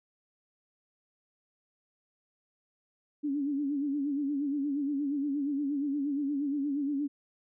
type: tone with vibrato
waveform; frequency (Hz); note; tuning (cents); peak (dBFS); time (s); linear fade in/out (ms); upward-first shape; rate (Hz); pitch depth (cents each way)
sine; 284.2; C#4; +43; -28; 3.23-7.08; 20; sine; 8.5; 81
effects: none